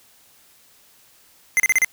square tone bursts, 2069 Hz, C7, 20 cents flat, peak -14 dBFS, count 5, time 1.57-1.846 s, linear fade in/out 0 ms, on 28 ms, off 34 ms, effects white hiss -54 dBFS RMS until 1.92 s

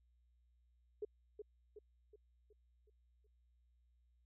sine tone with echo, 419.6 Hz, G#4, 18 cents sharp, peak -39 dBFS, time 1.02-1.05 s, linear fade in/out 5 ms, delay 370 ms, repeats 6, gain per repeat -6 dB, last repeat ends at 3.27 s, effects added 60 Hz sine -70 dBFS peak until 4.25 s

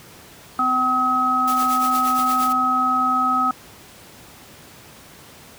harmonic tone, 255 Hz, C4, 44 cents flat, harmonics 1 / 3 / 5, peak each -26 / -25 / -17 dBFS, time 0.59-3.51 s, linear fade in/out 2 ms
white noise with tremolo, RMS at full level -29 dBFS, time 1.47-2.53 s, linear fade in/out 10 ms, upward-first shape triangle, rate 8.6 Hz, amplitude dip 75%
effects pink hiss -44 dBFS RMS until 5.58 s + high-pass 80 Hz 12 dB/octave

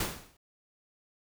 pink noise with exponential decay, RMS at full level -28 dBFS, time 0-0.37 s, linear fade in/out 5 ms, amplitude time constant 80 ms, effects none

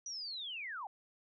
sine linear sweep, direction down, 5920 to 740 Hz, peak -40 dBFS, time 0.06-0.87 s, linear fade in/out 2 ms, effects none

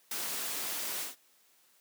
white noise with ADSR envelope, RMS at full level -33 dBFS, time 0.11-1.16 s, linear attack 5 ms, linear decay 3 ms, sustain -3 dB, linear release 150 ms, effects white hiss -66 dBFS RMS until 1.8 s + high-pass 200 Hz 12 dB/octave

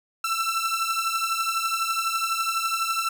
sawtooth beating tone pair, 1332 / 1344 Hz, E6 / E6, +18 / +33 cents, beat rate 12 Hz, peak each -23 dBFS, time 0.24-3.09 s, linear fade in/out 5 ms, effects none

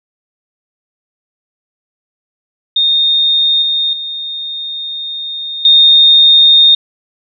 sine tone with level steps, 3674 Hz, A#7, 26 cents flat, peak -8 / -11 / -19 / -3 dBFS, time 2.76-6.75 s, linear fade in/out 5 ms, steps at 3.62 / 3.93 / 5.65 s, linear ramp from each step 2 ms, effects none

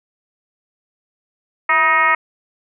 sine tone with frequency modulation, 1568 Hz, G6, in tune, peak -11 dBFS, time 1.69-2.15 s, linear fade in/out 5 ms, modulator 304 Hz, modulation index 2.2, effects none

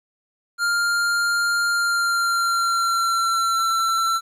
square tone with pitch glide, 1400 to 1344.5 Hz, F6 to E6, +4 to +34 cents, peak -19 dBFS, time 0.58-4.21 s, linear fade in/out 50 ms, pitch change -70 cents, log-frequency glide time 1.7-3.68 s, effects low-pass 11000 Hz 12 dB/octave + 10-bit

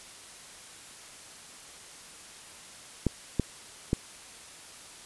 clicks, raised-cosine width 3 ms, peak -11 dBFS, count 3, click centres 3.067 / 3.397 / 3.931 s, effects white hiss -48 dBFS RMS until 5.05 s + resampled to 24000 Hz

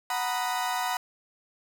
35% pulse chord, B major seventh, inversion second, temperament equal with one note detuned, 740 / 928.6 / 987.8 / 1244.5 Hz, F#5 / A#5 / B5 / D#6, 0 / -7 / 0 / 0 cents, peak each -29 / -33 / -30 / -35 dBFS, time 0.1-0.97 s, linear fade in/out 2 ms, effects 9-bit

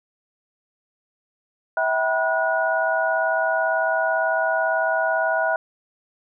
sine tone cluster, 649 / 767 / 975 / 1455 Hz, E5 / G5 / B5 / F#6, -27 / -38 / -23 / -29 cents, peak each -22 / -26 / -28 / -23 dBFS, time 1.77-5.56 s, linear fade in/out 2 ms, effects none

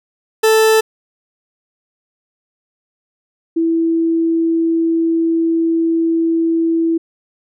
40% pulse / sine tone pair in turn, 440 / 329.6 Hz, A4 / E4, 0 / 0 cents, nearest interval perfect fourth, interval 500 cents, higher first, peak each -8 / -12 dBFS, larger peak first, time 0.43-0.81 / 3.56-6.98 s, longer second, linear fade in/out 10 ms, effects none

